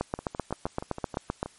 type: two click trains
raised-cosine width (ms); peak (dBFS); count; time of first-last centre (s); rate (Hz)
1; -13 / -21; 12 / 9; 0.01-1.429 / 0.19-1.46; 7.75 / 6.3
effects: white hiss -57 dBFS RMS until 1.58 s + MP3 48 kbps